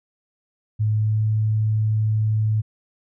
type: tone with pitch glide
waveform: sine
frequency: 107.4 to 108.4 Hz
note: A2 to A2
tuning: -41 to -25 cents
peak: -17 dBFS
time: 0.79-2.62 s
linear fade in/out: 20 ms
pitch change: +16 cents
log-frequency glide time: 0.94-1.24 s
effects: none